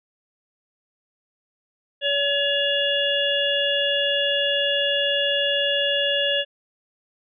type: harmonic tone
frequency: 566 Hz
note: C#5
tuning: 36 cents sharp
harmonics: 1 / 3 / 5 / 6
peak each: -24 / -27 / -23 / -26 dBFS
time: 2.01-6.45 s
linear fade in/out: 50 ms
effects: none